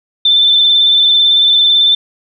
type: tone with vibrato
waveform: sine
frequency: 3541 Hz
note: A7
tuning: 10 cents sharp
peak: -6 dBFS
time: 0.25-1.95 s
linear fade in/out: 5 ms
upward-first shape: sine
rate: 18 Hz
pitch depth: 24 cents each way
effects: none